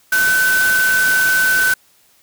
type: tone in noise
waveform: sine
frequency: 1517 Hz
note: F#6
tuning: 43 cents sharp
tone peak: -12 dBFS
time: 0.12-1.74 s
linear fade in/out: 5 ms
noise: white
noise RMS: -22 dBFS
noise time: 0.12-1.74 s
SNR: +7 dB
effects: white hiss -54 dBFS RMS until 2.22 s